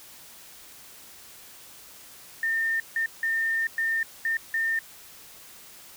sine tone bursts at uneven times, 1812 Hz, A#6, 50 cents flat, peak -23 dBFS, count 6, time 2.43-2.8 / 2.96-3.06 / 3.23-3.67 / 3.78-4.03 / 4.25-4.37 / 4.54-4.79 s, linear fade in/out 2 ms, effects white hiss -48 dBFS RMS until 5.96 s

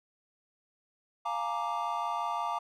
triangle chord, Bb dominant seventh, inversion second, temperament equal with one note detuned, 698.5 / 846.6 / 932.3 / 1174.7 Hz, F5 / Ab5 / Bb5 / D6, 0 / +33 / 0 / 0 cents, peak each -35 / -36 / -33 / -33 dBFS, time 1.25-2.59 s, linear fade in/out 10 ms, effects none

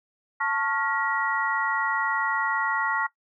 sine tone cluster, 885 / 1103 / 1402 / 1909 Hz, A5 / C#6 / F6 / A#6, +10 / -9 / +6 / +41 cents, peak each -29 dBFS, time 0.4-3.07 s, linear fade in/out 10 ms, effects noise-tail reverb RT60 0.1 s tail -18 dB re dry

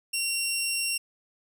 15% pulse tone, 2747 Hz, F7, 29 cents flat, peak -19 dBFS, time 0.13-0.98 s, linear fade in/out 10 ms, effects none

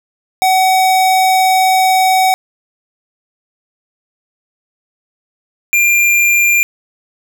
square tone pair in turn, 753 / 2391 Hz, F#5 / D7, +30 / +30 cents, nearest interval octave + minor sixth, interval 2000 cents, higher second, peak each -9 dBFS, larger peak neither, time 0.42-2.34 / 5.73-6.63 s, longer first, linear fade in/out 0 ms, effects none

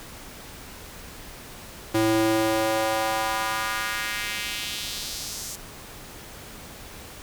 square tone with high-pass filter sweep, 110.2 Hz, A2, 3 cents sharp, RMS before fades -26 dBFS, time 1.94-5.56 s, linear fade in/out 10 ms, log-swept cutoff 250 to 6800 Hz, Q 1.7, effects pink hiss -42 dBFS RMS until 7.22 s

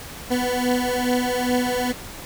20% pulse beating tone pair, 246.9 / 249.3 Hz, B3 / B3, 0 / +16 cents, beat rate 2.4 Hz, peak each -18 / -18 dBFS, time 0.3-1.93 s, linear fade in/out 20 ms, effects pink hiss -37 dBFS RMS until 2.25 s

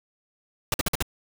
pink noise bursts, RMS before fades -24 dBFS, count 5, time 0.72-1.025 s, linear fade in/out 2 ms, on 21 ms, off 50 ms, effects none

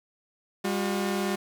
sawtooth tone pair together, 200 / 360.9 Hz, G3 / F#4, +35 / -43 cents, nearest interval minor seventh, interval 1022 cents, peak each -24 / -26 dBFS, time 0.64-1.36 s, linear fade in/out 10 ms, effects 10-bit

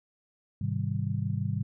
sine chord, Ab major seventh, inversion none, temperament just, 103.83 / 129.78 / 155.74 / 194.67 Hz, Ab2 / C3 / Eb3 / G3, 0 / -14 / +2 / -12 cents, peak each -31 / -32 / -35 / -35 dBFS, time 0.61-1.63 s, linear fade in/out 5 ms, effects none

